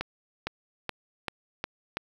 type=accelerating click train; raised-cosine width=0.3 ms; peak=-14 dBFS; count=6; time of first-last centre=0.01-1.97 s; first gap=460 ms; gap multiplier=0.92; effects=7-bit